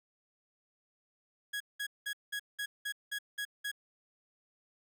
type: tone bursts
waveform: 30% pulse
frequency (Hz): 1661.2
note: G#6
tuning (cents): 0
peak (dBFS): -32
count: 9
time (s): 1.53-3.716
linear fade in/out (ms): 10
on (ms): 74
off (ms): 190
effects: none